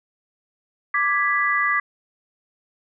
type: chord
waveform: sine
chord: G# diminished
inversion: second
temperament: equal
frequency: 1174.7 / 1661.2 / 1975.5 Hz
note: D6 / G#6 / B6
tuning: 0 / 0 / 0 cents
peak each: -22 / -24 / -21 dBFS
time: 0.94-1.8 s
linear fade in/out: 5 ms
effects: none